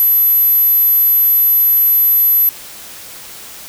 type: tone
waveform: sine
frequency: 12000 Hz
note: F#9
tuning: 23 cents sharp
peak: -8 dBFS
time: 0-2.49 s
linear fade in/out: 0 ms
effects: white hiss -33 dBFS RMS until 3.68 s